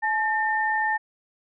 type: tone pair together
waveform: sine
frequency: 859 / 1807.1 Hz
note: A5 / A6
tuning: -42 / +46 cents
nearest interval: octave + minor second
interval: 1288 cents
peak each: -24 dBFS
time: 0.02-0.98 s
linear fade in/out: 20 ms
effects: none